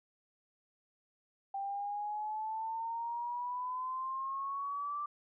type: exponential sweep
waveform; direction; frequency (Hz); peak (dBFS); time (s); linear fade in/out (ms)
sine; up; 784 to 1178; -35; 1.54-5.06; 5
effects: none

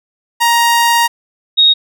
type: tone pair in turn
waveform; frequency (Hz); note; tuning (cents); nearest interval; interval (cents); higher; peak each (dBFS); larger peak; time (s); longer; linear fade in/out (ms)
sawtooth / sine; 938 / 3752; A#5 / A#7; +11 / +11; 2 octaves; 2400; second; -5; neither; 0.4-1.08 / 1.57-1.74; first; 20
effects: none

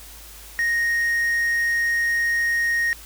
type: tone with quantisation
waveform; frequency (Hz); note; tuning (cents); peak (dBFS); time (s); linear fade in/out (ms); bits
triangle; 1864.7; A#6; 0; -17; 0.59-2.93; 0; 7
effects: added 52 Hz sine -44 dBFS peak until 3.05 s + white hiss -43 dBFS RMS until 3.05 s

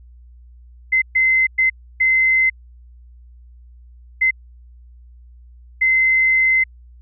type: tone bursts at uneven times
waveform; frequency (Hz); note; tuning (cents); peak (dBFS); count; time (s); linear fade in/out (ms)
sine; 2061; C7; -27; -12; 6; 0.92-1.02 / 1.15-1.47 / 1.58-1.7 / 2-2.5 / 4.21-4.31 / 5.81-6.64; 10
effects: added 60 Hz sine -41 dBFS peak until 7.01 s

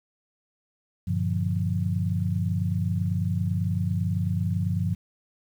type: chord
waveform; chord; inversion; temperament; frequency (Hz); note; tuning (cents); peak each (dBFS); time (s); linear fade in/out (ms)
sine; G minor seventh; none; equal with one note detuned; 96.54 / 116.54 / 146.83 / 174.61; G2 / Bb2 / D3 / F3; -26 / 0 / 0 / 0; -26 / -31 / -32 / -28; 1.07-4.95; 10
effects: 9-bit

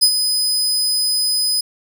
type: tone with ADSR envelope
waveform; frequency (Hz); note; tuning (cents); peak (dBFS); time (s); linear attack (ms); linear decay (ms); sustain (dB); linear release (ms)
sawtooth; 5010; D#8; +11; -5; 0.01-1.61; 21; 70; -8; 7
effects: none

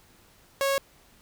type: tone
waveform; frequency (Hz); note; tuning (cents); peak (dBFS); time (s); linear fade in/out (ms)
sawtooth; 550; C#5; -14; -19; 0.61-0.78; 0
effects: pink hiss -58 dBFS RMS until 1.21 s

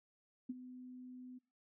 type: tone with ADSR envelope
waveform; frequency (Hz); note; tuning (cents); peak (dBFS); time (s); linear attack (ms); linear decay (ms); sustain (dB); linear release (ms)
sine; 252.2; B3; +36; -36; 0.49-1.39; 9; 28; -13; 16
effects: noise-tail reverb RT60 0.5 s tail -24 dB re dry

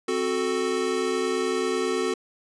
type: chord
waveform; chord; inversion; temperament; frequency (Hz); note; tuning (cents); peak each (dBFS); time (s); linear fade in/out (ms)
square; F# diminished; second; equal; 261.6 / 370 / 440; C4 / F#4 / A4; 0 / 0 / 0; -32 / -27 / -28; 0.08-2.14; 5
effects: resampled to 22050 Hz

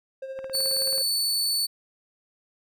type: tone with tremolo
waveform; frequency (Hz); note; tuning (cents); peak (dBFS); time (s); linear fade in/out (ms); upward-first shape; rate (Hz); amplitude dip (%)
triangle; 532; C5; +29; -29; 0.22-1.02; 5; sine; 14; 50
type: click train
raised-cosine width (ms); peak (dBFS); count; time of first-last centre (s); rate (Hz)
0.5; -27; 12; 0.39-0.981; 18.6
type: tone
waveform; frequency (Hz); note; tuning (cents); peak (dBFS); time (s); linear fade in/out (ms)
sawtooth; 4477; C#8; +16; -20; 0.53-1.67; 20
effects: none

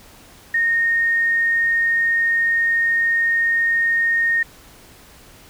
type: tone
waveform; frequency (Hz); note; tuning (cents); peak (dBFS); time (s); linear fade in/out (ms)
sine; 1847; A#6; -16; -15; 0.54-4.43; 5
effects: pink hiss -46 dBFS RMS until 5.49 s

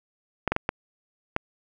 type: clicks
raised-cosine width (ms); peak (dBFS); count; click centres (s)
0.5; -8; 5; 0.477 / 0.52 / 0.564 / 0.691 / 1.364
effects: none

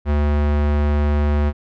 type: tone with low-pass filter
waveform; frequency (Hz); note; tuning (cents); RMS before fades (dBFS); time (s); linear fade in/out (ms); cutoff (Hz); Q
square; 73.42; D2; 0; -17; 0.05-1.53; 50; 2100; 0.63
effects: none

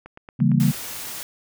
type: click train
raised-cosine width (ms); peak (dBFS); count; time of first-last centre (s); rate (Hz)
0.5; -25; 7; 0.06-0.746; 8.75
type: chord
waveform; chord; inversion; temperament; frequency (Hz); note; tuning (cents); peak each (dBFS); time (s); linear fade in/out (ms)
sine; C# diminished seventh; none; equal; 138.59 / 164.81 / 196 / 233.1; C#3 / E3 / G3 / Bb3; 0 / 0 / 0 / 0; -19 / -21 / -21 / -21; 0.39-0.72; 20
type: noise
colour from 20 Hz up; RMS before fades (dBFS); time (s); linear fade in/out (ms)
white; -33; 0.6-1.23; 0
effects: none

